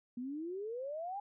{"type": "exponential sweep", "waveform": "sine", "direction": "up", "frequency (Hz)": [237.4, 829], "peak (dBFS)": -38, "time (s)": [0.17, 1.2], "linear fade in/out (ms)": 5, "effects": []}